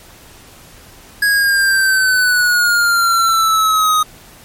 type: exponential sweep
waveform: square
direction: down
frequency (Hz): 1661.2 to 1244.5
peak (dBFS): -11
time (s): 1.22-4.03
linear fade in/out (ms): 5
effects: pink hiss -41 dBFS RMS until 4.44 s + MP3 64 kbps